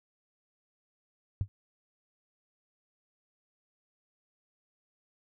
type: tone with exponential decay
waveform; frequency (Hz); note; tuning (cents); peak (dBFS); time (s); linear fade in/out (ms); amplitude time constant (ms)
sine; 99; G2; +18; -22; 1.41-1.48; 0; 15
effects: none